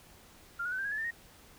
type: tone with pitch steps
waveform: sine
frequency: 1395 / 1454.2 / 1516 / 1580.4 / 1647.5 / 1717.4 / 1790.4 / 1866.4 Hz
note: F6 / F#6 / F#6 / G6 / G#6 / A6 / A6 / A#6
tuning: -2 / -30 / +42 / +14 / -14 / -42 / +30 / +2 cents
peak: -32 dBFS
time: 0.59-1.11 s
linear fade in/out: 10 ms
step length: 65 ms
effects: pink hiss -57 dBFS RMS until 1.58 s